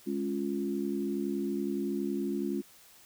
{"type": "chord", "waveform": "sine", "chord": "Db major", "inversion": "second", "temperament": "equal", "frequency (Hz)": [207.7, 277.2, 349.2], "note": ["Ab3", "Db4", "F4"], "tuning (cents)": [0, 0, 0], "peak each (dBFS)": -34, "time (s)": [0.06, 2.62], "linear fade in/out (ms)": 20, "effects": ["white hiss -57 dBFS RMS until 3.05 s"]}